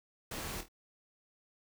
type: noise with echo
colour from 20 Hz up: pink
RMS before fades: -41 dBFS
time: 0.31-0.61 s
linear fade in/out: 5 ms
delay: 25 ms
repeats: 3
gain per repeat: -8 dB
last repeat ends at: 0.685 s
effects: none